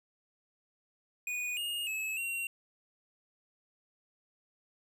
square tone with pitch steps, 2468 / 2846 / 2589 / 2747 Hz, D#7 / F7 / E7 / F7, -15 / +32 / -32 / -29 cents, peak -34 dBFS, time 1.27-2.47 s, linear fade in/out 2 ms, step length 300 ms, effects none

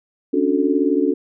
sine chord, D major seventh, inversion third, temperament just, 275.3 / 293.7 / 367.1 / 440.5 Hz, C#4 / D4 / F#4 / A4, -12 / 0 / -14 / +2 cents, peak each -20 / -19 / -21 / -22 dBFS, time 0.33-1.14 s, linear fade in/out 10 ms, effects none

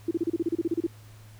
sine tone bursts, 334.9 Hz, E4, 27 cents sharp, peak -22 dBFS, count 13, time 0.08-0.867 s, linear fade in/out 5 ms, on 31 ms, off 32 ms, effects added 107 Hz sine -47 dBFS peak until 1.39 s + pink hiss -56 dBFS RMS until 1.39 s

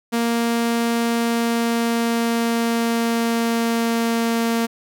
sawtooth tone with pitch glide, 233.1 to 230.4 Hz, A#3 to A#3, 0 to -20 cents, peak -14 dBFS, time 0.12-4.67 s, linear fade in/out 20 ms, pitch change -20 cents, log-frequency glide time 1.01-4.38 s, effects none

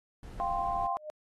brown noise, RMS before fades -43 dBFS, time 0.23-0.87 s, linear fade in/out 2 ms
sine chord, F suspended second, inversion none, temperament just, 698.5 / 785.8 / 1047.7 Hz, F5 / G5 / C6, 0 / +4 / +2 cents, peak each -33 dBFS, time 0.4-0.97 s, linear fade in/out 0 ms
sine tone with exponential growth, 610 Hz, D#5, 34 cents flat, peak -34 dBFS, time 0.87-1.1 s, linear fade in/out 0 ms, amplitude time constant 48 ms
effects AAC 32 kbps

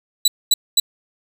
25% pulse tone bursts, 3951 Hz, B7, in tune, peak -7 dBFS, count 3, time 0.25-0.8 s, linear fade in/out 5 ms, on 30 ms, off 230 ms, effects none

